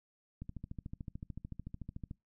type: click train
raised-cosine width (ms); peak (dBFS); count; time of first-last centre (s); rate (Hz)
5; -30; 24; 0.42-2.111; 13.6
effects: noise-tail reverb RT60 0.2 s tail -24 dB re dry